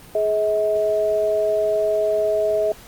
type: tone pair together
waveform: sine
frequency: 420.5 / 640 Hz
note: G#4 / D#5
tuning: +22 / +49 cents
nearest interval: perfect fifth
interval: 727 cents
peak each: -22 / -18 dBFS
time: 0.15-2.72 s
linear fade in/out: 2 ms
effects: pink hiss -44 dBFS RMS until 2.87 s + Opus 32 kbps